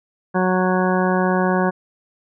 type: harmonic tone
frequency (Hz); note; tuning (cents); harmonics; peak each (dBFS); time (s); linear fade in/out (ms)
184.3; F#3; -7; 1 / 2 / 3 / 4 / 5 / 6 / 8 / 9; -19 / -22 / -24 / -25 / -26 / -27 / -28 / -29; 0.34-1.71; 20
effects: none